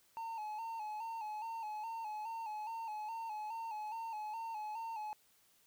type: tone with vibrato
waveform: triangle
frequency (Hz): 880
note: A5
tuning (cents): 0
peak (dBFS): -38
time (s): 0.17-5.13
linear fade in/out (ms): 0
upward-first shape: square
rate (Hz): 2.4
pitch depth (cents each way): 58
effects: white hiss -70 dBFS RMS until 5.66 s